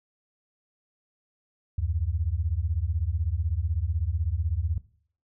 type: beating tone pair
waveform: sine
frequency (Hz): 74.1 / 90.1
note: D2 / F#2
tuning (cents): +16 / -45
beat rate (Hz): 16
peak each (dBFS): -27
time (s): 1.78-4.78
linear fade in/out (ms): 5
effects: noise-tail reverb RT60 0.5 s tail -17 dB re dry